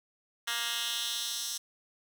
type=tone with high-pass filter sweep; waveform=10% pulse; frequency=234.5 Hz; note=A#3; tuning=11 cents sharp; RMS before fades=-34 dBFS; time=0.47-1.58 s; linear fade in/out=10 ms; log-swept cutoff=2100 to 5300 Hz; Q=1.7; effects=none